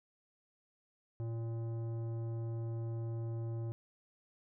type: tone with tanh clipping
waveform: sine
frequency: 114.8 Hz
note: A#2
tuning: 26 cents flat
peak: -38 dBFS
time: 1.2-3.72 s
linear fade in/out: 0 ms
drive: 13 dB
effects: none